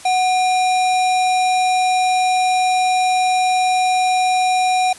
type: tone with sample-and-hold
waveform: sine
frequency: 740 Hz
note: F#5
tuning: in tune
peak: -13 dBFS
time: 0.05-4.93 s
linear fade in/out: 5 ms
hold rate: 3150 Hz
effects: white hiss -39 dBFS RMS until 4.98 s + resampled to 24000 Hz